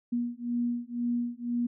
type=beating tone pair; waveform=sine; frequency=238.8 / 240.8 Hz; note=A#3 / B3; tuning=+42 / -44 cents; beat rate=2 Hz; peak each=-31 dBFS; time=0.12-1.67 s; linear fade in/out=10 ms; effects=none